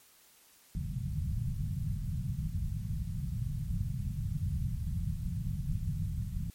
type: low-pass noise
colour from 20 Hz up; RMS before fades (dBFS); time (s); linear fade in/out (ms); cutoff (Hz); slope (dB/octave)
white; -34; 0.75-6.5; 2; 170; 48
effects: white hiss -61 dBFS RMS until 6.54 s + MP3 64 kbps